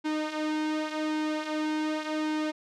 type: tone with flanger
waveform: sawtooth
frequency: 308.1 Hz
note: D#4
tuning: 17 cents flat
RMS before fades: -30 dBFS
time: 0.04-2.52 s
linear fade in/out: 20 ms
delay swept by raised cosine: 1.7 to 5 ms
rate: 0.88 Hz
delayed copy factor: -0.6
effects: low-pass 5000 Hz 12 dB/octave